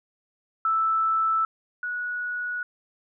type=tone pair in turn; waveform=sine; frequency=1318.5 / 1462.5 Hz; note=E6 / F#6; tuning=0 / -21 cents; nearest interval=major second; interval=179 cents; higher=second; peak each=-20 / -27 dBFS; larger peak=first; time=0.65-1.45 / 1.83-2.63 s; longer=neither; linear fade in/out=2 ms; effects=none

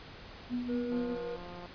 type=tone with tremolo; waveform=sine; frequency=245.4 Hz; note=B3; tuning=11 cents flat; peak=-29 dBFS; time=0.49-1.17 s; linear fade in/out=50 ms; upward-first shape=triangle; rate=4.7 Hz; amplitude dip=60%
type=tone; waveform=triangle; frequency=481.5 Hz; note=B4; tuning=44 cents flat; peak=-34 dBFS; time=0.68-1.37 s; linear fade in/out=20 ms
type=click train; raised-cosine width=1 ms; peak=-34 dBFS; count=131; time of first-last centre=0.92-1.659 s; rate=176 Hz
effects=pink hiss -49 dBFS RMS until 1.74 s + resampled to 11025 Hz

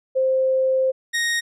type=tone pair in turn; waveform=sine / sawtooth; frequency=524 / 1867.3 Hz; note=C5 / A#6; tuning=+2 / +2 cents; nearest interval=octave + minor seventh; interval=2200 cents; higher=second; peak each=-16 dBFS; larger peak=neither; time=0.15-0.92 / 1.13-1.41 s; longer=first; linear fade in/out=20 ms; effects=low-pass 10000 Hz 12 dB/octave

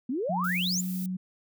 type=exponential sweep; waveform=sine; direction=up; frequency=230.7 to 7459 Hz; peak=-27 dBFS; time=0.09-0.81 s; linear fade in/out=5 ms
type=tone with pitch glide; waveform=sine; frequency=180.4 to 184.51 Hz; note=F#3 to F#3; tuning=-44 to -5 cents; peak=-29 dBFS; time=0.29-1.17 s; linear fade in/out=10 ms; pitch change=+39 cents; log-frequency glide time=0.6-0.97 s
type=noise; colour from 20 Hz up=violet; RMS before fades=-41 dBFS; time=0.44-1.06 s; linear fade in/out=2 ms
effects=none

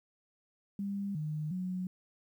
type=tone with pitch steps; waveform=sine; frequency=199.5 / 152.9 / 183.5 Hz; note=G3 / D#3 / F#3; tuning=+31 / -30 / -14 cents; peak=-33 dBFS; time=0.79-1.87 s; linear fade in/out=2 ms; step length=360 ms; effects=11-bit

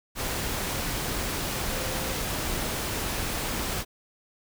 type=tone in noise; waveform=sine; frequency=522 Hz; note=C5; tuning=4 cents flat; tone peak=-38 dBFS; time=1.66-2.15 s; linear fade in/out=50 ms; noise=pink; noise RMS=-30 dBFS; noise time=0.15-3.85 s; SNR=-11 dB; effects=none

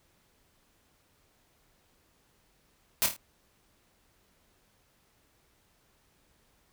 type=noise with echo; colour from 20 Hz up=white; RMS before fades=-25 dBFS; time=3.02-3.06 s; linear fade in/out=0 ms; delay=26 ms; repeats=4; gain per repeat=-6 dB; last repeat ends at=3.164 s; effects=pink hiss -68 dBFS RMS until 6.72 s

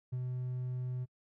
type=tone with ADSR envelope; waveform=triangle; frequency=126.1 Hz; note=B2; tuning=36 cents sharp; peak=-30 dBFS; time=0.12-1.06 s; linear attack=14 ms; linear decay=48 ms; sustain=-2 dB; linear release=30 ms; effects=noise-tail reverb RT60 0.1 s tail -26 dB re dry + tanh soft clip ceiling -27 dBFS

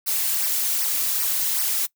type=noise with flanger; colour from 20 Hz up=blue; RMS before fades=-23 dBFS; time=0.06-1.87 s; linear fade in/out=20 ms; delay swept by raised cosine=0.27 to 4.37 ms; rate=2.6 Hz; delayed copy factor=-0.75; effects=noise-tail reverb RT60 0.1 s tail -22 dB re dry

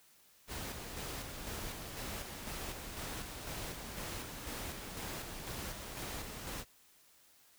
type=noise with tremolo; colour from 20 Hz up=pink; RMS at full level=-42 dBFS; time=0.47-6.65 s; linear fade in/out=50 ms; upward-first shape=square; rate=2 Hz; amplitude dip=35%; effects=white hiss -65 dBFS RMS until 7.58 s

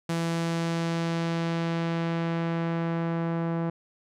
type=tone with low-pass filter sweep; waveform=sawtooth; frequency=166.8 Hz; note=E3; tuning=21 cents sharp; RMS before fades=-28 dBFS; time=0.09-3.7 s; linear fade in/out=5 ms; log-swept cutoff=9800 to 1200 Hz; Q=0.76; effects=none

